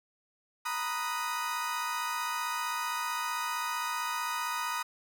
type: chord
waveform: 35% pulse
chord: B major seventh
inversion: third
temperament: equal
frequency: 932.3 / 987.8 / 1244.5 / 1480 Hz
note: A#5 / B5 / D#6 / F#6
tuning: 0 / 0 / 0 / 0 cents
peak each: -36 / -36 / -33 / -39 dBFS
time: 0.65-4.83 s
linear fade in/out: 10 ms
effects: none